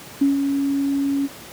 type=tone with ADSR envelope; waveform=sine; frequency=278.3 Hz; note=C#4; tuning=7 cents sharp; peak=-12 dBFS; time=0.21-1.28 s; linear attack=8 ms; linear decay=140 ms; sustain=-6 dB; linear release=31 ms; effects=pink hiss -39 dBFS RMS until 1.52 s + high-pass 100 Hz 12 dB/octave